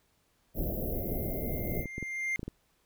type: band-stop noise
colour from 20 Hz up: pink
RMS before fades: -33 dBFS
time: 0.54-1.86 s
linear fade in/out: 50 ms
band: 700 to 12000 Hz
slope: 96 dB/octave
type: tone with exponential growth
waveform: triangle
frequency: 2104 Hz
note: C7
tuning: 9 cents sharp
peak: -26 dBFS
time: 0.93-2.36 s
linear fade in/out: 0 ms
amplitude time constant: 310 ms
type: clicks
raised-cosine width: 3 ms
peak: -24 dBFS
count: 8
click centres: 1.594 / 1.795 / 1.857 / 1.981 / 2.027 / 2.394 / 2.431 / 2.48 s
effects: pink hiss -71 dBFS RMS until 2.85 s